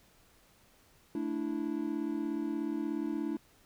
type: chord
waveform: triangle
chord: A suspended fourth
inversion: none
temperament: equal with one note detuned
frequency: 220 / 292.8 / 329.6 Hz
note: A3 / D4 / E4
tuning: 0 / -5 / 0 cents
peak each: -37 / -33 / -34 dBFS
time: 1.15-3.37 s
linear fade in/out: 2 ms
effects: pink hiss -64 dBFS RMS until 3.65 s